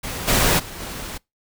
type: noise with level steps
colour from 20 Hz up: pink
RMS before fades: -29 / -17 / -35 / -32 dBFS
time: 0.03-1.18 s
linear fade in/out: 10 ms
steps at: 0.27 / 0.58 / 0.79 s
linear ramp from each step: 20 ms
effects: noise-tail reverb RT60 0.2 s tail -25 dB re dry